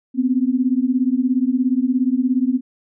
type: beating tone pair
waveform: sine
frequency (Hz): 246.9 / 263.9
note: B3 / C4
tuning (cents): 0 / +15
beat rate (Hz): 17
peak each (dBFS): -18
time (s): 0.14-2.61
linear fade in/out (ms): 50
effects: none